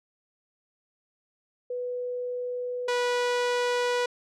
sine / sawtooth tone pair in turn, 493.9 / 489.1 Hz, B4 / B4, 0 / -17 cents, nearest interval unison, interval 17 cents, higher first, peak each -29 / -20 dBFS, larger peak second, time 1.7-2.88 / 2.88-4.06 s, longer neither, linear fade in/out 5 ms, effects low-pass 6000 Hz 12 dB/octave

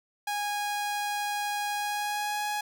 sawtooth tone with pitch glide, 824 to 834.5 Hz, G#5 to G#5, -14 to +8 cents, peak -25 dBFS, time 0.27-2.61 s, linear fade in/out 5 ms, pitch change +22 cents, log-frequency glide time 1.71-2.46 s, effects none

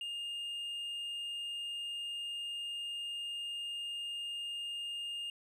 triangle tone, 2825 Hz, F7, 19 cents sharp, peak -36 dBFS, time 0.01-5.3 s, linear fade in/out 2 ms, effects resampled to 32000 Hz

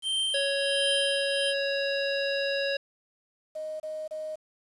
square tone with tremolo, 3136 Hz, G7, in tune, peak -25 dBFS, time 0.02-1.54 s, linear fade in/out 50 ms, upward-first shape triangle, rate 1.4 Hz, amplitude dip 70%
harmonic tone, 555 Hz, C#5, 2 cents sharp, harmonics 1 / 3 / 5 / 7 / 9, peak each -28 / -33 / -35 / -36 / -38 dBFS, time 0.34-2.77 s, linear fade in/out 5 ms
sine tone bursts, 622.3 Hz, D#5, in tune, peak -32 dBFS, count 3, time 3.55-4.358 s, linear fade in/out 10 ms, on 250 ms, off 29 ms
effects resampled to 24000 Hz + 9-bit

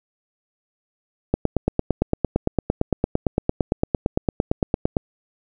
click train, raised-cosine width 2 ms, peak -4 dBFS, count 33, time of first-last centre 1.34-4.968 s, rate 8.82 Hz, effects none

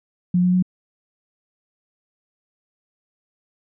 sine tone with pitch steps, 178.5 / 180.57 / 182.67 Hz, F3 / F#3 / F#3, +38 / -42 / -22 cents, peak -14 dBFS, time 0.34-0.625 s, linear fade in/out 5 ms, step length 95 ms, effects none

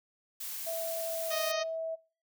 blue noise, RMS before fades -39 dBFS, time 0.4-1.52 s, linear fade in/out 10 ms
sine tone with pitch glide, 659.3 to 649.8 Hz, E5 to E5, 0 to -25 cents, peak -33 dBFS, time 0.66-1.96 s, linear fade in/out 20 ms, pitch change -25 cents, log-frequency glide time 0.91-1.53 s
harmonic tone, 622.3 Hz, D#5, in tune, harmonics 1 / 2 / 3 / 4 / 5 / 6 / 7 / 8 / 9 / 10, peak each -36 / -39 / -41 / -42 / -43 / -44 / -44 / -45 / -46 / -46 dBFS, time 1.3-1.64 s, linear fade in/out 20 ms
effects noise-tail reverb RT60 0.4 s tail -24 dB re dry

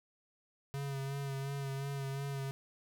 square tone with vibrato, 138 Hz, C#3, 7 cents flat, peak -37 dBFS, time 0.74-2.51 s, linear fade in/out 0 ms, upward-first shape sine, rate 2.8 Hz, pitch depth 30 cents each way, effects none

